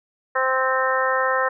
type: harmonic tone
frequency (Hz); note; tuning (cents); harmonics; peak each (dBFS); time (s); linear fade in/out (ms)
261; C4; -4; 2 / 3 / 4 / 5 / 6 / 7; -23 / -29 / -24 / -25 / -28 / -25; 0.35-1.49; 10
effects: none